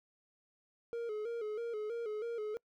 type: tone with vibrato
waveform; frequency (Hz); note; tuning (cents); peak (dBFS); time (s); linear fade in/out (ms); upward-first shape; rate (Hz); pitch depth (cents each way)
triangle; 446; A4; +23; -34; 0.93-2.57; 0; square; 3.1; 83
effects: noise-tail reverb RT60 0.1 s tail -26 dB re dry